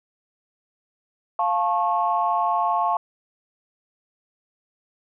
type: chord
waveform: sine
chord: F augmented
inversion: none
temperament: just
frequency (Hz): 698.5 / 873.1 / 1091.3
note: F5 / A5 / C#6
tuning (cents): 0 / -14 / -27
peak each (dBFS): -23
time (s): 1.39-2.97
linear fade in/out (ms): 2
effects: tanh soft clip ceiling -9 dBFS